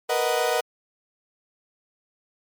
35% pulse chord, B major seventh, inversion third, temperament equal, 466.2 / 493.9 / 622.3 / 740 Hz, A#4 / B4 / D#5 / F#5, 0 / 0 / 0 / 0 cents, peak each -25 dBFS, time 0.09-0.61 s, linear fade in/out 10 ms, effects MP3 96 kbps

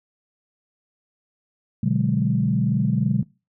sine chord, G# half-diminished seventh, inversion first, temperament equal, 123.47 / 146.83 / 185 / 207.7 Hz, B2 / D3 / F#3 / G#3, 0 / 0 / 0 / 0 cents, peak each -23 dBFS, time 1.83-3.23 s, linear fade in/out 5 ms, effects noise-tail reverb RT60 0.3 s tail -23 dB re dry + tanh soft clip ceiling -7 dBFS

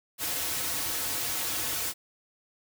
white noise with comb filter, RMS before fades -31 dBFS, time 0.18-1.94 s, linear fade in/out 50 ms, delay 5 ms, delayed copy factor -0.65, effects none

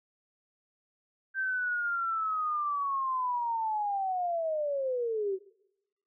sine linear sweep, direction down, 1568 to 370 Hz, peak -28 dBFS, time 1.34-5.39 s, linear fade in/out 50 ms, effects noise-tail reverb RT60 0.9 s tail -22 dB re dry

